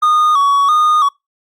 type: tone with vibrato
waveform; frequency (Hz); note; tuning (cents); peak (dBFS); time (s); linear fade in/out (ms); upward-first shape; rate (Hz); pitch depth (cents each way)
triangle; 1174.7; D6; 0; -7; 0.02-1.09; 10; square; 1.5; 76
effects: noise-tail reverb RT60 0.2 s tail -24 dB re dry + Opus 48 kbps